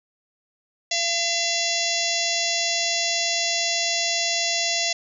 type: harmonic tone with a mistuned harmonic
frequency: 682 Hz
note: F5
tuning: 41 cents flat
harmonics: 1 / 3 / 4 / 5 / 6 / 7 / 8 / 9 / 10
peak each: -30 / -30 / -30 / -30 / -30 / -30 / -30 / -30 / -30 dBFS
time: 0.91-4.93 s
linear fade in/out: 5 ms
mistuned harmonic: 3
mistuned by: -16 cents
effects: none